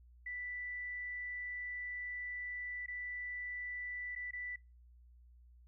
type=tone with dropouts; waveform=sine; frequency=1975.5 Hz; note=B6; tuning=in tune; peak=-40 dBFS; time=0.26-4.56 s; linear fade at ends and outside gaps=5 ms; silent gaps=2.862-2.881 / 4.152-4.16 / 4.31-4.332 s; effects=noise-tail reverb RT60 0.3 s tail -26 dB re dry + added 60 Hz sine -58 dBFS peak until 5.67 s